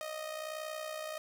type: tone with amplitude modulation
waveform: sawtooth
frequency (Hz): 622.3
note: D#5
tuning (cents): 0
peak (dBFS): -32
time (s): 0.01-1.18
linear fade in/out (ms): 0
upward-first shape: sine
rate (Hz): 61.3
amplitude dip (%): 60
effects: none